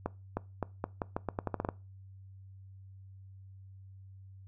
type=accelerating click train; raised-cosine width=1 ms; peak=-18 dBFS; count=13; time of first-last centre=0.06-1.689 s; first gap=310 ms; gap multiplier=0.83; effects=noise-tail reverb RT60 0.3 s tail -21 dB re dry + added 96 Hz sine -49 dBFS peak until 4.47 s